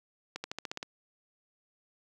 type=accelerating click train; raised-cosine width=0.2 ms; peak=-19 dBFS; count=8; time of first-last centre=0.36-0.829 s; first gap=80 ms; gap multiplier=0.94; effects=high-pass 150 Hz 12 dB/octave + 9-bit